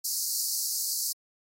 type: high-pass noise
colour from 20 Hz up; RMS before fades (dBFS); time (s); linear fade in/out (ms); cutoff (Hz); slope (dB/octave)
pink; -30; 0.04-1.13; 10; 4400; 96
effects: AAC 48 kbps